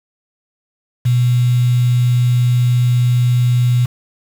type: tone with quantisation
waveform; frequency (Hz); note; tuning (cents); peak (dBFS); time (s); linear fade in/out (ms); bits
sine; 122.9; B2; -8; -10; 1.05-3.86; 10; 5
effects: none